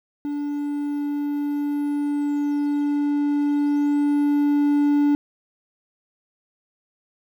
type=tone with level ramp; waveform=triangle; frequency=290 Hz; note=D4; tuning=22 cents flat; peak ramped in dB=-22 to -13 dBFS; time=0.25-5.15 s; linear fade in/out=0 ms; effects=9-bit